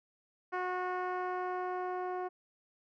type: tone with low-pass filter sweep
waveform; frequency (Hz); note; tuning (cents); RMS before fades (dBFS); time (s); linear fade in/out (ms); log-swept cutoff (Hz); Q
10% pulse; 364.7; F#4; -25; -36; 0.52-2.29; 20; 1400 to 740; 1
effects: none